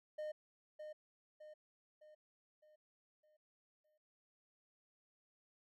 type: tone with echo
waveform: triangle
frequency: 611 Hz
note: D#5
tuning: 32 cents flat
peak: -39 dBFS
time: 0.18-0.32 s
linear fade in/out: 10 ms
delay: 610 ms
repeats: 6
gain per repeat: -6 dB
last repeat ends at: 3.98 s
effects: none